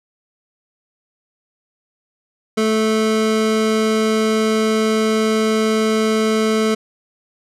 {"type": "tone pair together", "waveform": "square", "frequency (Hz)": [219.1, 436.9], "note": ["A3", "A4"], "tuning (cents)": [-7, -12], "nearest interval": "octave", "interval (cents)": 1195, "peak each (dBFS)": -18, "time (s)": [2.57, 6.75], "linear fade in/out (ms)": 10, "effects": ["low-pass 9000 Hz 12 dB/octave"]}